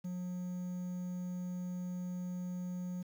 triangle tone with quantisation, 180 Hz, F#3, 47 cents flat, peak -35 dBFS, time 0.04-3.03 s, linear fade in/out 10 ms, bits 10, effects none

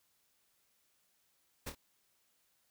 pink noise with echo, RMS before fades -41 dBFS, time 1.66-1.7 s, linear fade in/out 10 ms, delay 26 ms, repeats 2, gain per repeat -7 dB, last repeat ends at 1.752 s, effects white hiss -75 dBFS RMS until 2.7 s

